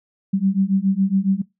sine beating tone pair, 189.8 / 197 Hz, F#3 / G3, +44 / +9 cents, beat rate 7.2 Hz, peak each -19 dBFS, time 0.33-1.42 s, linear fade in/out 10 ms, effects noise-tail reverb RT60 0.2 s tail -22 dB re dry

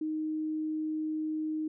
sine tone, 311.1 Hz, D#4, in tune, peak -30 dBFS, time 0.01-1.68 s, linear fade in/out 5 ms, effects none

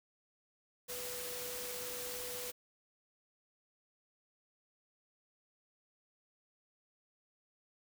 sine tone in noise, 493.9 Hz, B4, in tune, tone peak -46 dBFS, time 0.88-2.52 s, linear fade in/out 20 ms, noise white, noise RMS -43 dBFS, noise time 0.88-2.52 s, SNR -6 dB, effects none

